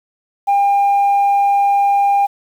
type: tone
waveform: sine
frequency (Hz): 802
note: G5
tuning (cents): +39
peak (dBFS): -8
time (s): 0.47-2.27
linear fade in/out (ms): 20
effects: tanh soft clip ceiling -9 dBFS + 7-bit

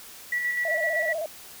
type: tone with tremolo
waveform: sine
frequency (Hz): 1948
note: B6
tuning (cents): -24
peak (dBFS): -23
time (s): 0.32-1.13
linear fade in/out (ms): 5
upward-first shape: square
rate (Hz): 7.9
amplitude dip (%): 35
type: tone with vibrato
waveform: sine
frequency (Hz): 638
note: D#5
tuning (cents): +43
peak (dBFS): -27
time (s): 0.65-1.26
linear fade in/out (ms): 2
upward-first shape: square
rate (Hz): 16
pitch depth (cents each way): 75
effects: white hiss -45 dBFS RMS until 1.6 s

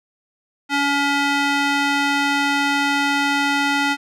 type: tone with band-pass filter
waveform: square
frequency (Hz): 283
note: C#4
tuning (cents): +36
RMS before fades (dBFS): -19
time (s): 0.69-3.97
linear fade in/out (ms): 50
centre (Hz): 2000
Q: 0.78
effects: none

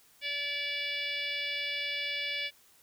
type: harmonic tone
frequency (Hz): 576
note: D5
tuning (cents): -34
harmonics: 1 / 3 / 4 / 5 / 6 / 7 / 8 / 9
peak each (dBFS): -47 / -42 / -35 / -39 / -38 / -47 / -45 / -47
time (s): 0.21-2.51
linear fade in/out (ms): 50
effects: white hiss -62 dBFS RMS until 2.82 s

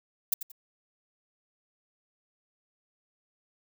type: noise with echo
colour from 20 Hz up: violet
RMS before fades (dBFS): -24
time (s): 0.32-0.34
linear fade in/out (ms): 5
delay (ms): 89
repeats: 2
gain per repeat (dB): -11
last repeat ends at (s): 0.518
effects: none

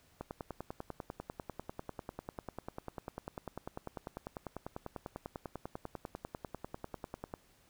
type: click train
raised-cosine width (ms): 1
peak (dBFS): -26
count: 73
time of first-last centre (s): 0.21-7.339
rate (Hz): 10.1
effects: pink hiss -67 dBFS RMS until 7.69 s

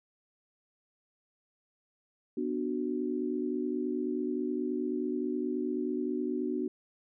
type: chord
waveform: sine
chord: B minor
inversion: none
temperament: just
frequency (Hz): 246.9 / 296.3 / 370.4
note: B3 / D4 / F#4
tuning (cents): 0 / +15 / +2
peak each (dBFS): -34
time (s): 2.37-6.68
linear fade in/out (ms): 5
effects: none

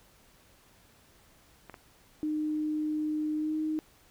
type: clicks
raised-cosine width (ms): 0.5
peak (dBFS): -29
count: 2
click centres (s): 1.697 / 1.742
type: tone with pitch glide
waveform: sine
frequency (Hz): 305.8 to 310.8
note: D#4 to D#4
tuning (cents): -30 to -2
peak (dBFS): -28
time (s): 2.23-3.79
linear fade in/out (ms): 0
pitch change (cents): +28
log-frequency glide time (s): 3.37-3.55
effects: pink hiss -61 dBFS RMS until 4.1 s

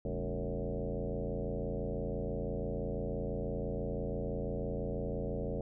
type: tone with frequency modulation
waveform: sine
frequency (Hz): 200.7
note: G3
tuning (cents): +41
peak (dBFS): -33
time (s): 0.05-5.61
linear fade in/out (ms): 2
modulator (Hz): 86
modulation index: 4.5
effects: none

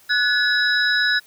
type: tone cluster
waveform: sine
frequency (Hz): 1473 / 1701 / 3886 / 5100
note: F#6 / G#6 / B7 / D#8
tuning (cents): -8 / +41 / -29 / +42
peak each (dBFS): -20 / -20 / -23 / -26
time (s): 0.09-1.2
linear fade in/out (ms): 20
effects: white hiss -52 dBFS RMS until 1.26 s + high-pass 60 Hz 12 dB/octave

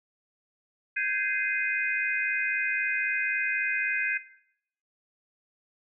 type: chord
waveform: sine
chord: Ab major seventh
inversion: third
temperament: just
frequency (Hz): 1557.4 / 1661.2 / 2077 / 2492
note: G6 / Ab6 / C7 / Eb7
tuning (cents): -12 / 0 / -13 / +2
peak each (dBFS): -32 / -32 / -33 / -30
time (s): 0.96-4.18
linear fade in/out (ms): 10
effects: noise-tail reverb RT60 0.7 s tail -17 dB re dry

